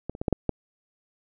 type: clicks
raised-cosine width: 2 ms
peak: -17 / -25 / -16 / -10 / -7 / -10 dBFS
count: 6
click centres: 0.096 / 0.151 / 0.215 / 0.282 / 0.327 / 0.493 s
effects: none